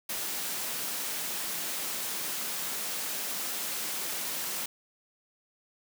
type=high-pass noise; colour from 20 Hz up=white; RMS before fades=-34 dBFS; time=0.09-4.66 s; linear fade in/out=5 ms; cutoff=150 Hz; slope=24 dB/octave; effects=none